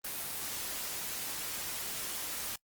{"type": "noise", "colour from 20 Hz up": "white", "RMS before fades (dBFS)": -38, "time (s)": [0.04, 2.56], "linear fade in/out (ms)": 5, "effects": ["noise-tail reverb RT60 0.1 s tail -26 dB re dry", "Opus 24 kbps"]}